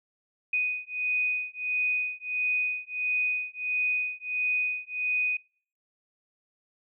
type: beating tone pair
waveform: sine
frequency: 2489 / 2490.5 Hz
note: D#7 / D#7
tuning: 0 / +1 cents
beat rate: 1.5 Hz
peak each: -29 dBFS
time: 0.53-5.37 s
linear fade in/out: 5 ms
effects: noise-tail reverb RT60 0.5 s tail -25 dB re dry